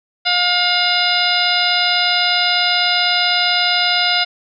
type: harmonic tone with a mistuned harmonic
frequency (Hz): 712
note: F5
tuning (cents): +33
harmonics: 1 / 2 / 3 / 4 / 5 / 6 / 7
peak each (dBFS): -21 / -21 / -21 / -21 / -21 / -21 / -21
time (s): 0.25-4.25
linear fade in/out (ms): 20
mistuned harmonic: 6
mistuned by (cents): -100
effects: none